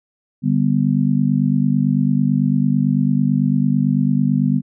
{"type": "chord", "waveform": "sine", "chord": "G major", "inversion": "second", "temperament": "just", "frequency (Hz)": [147, 196, 245], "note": ["D3", "G3", "B3"], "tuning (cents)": [2, 0, -14], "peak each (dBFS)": -18, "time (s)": [0.42, 4.62], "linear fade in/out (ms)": 50, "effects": []}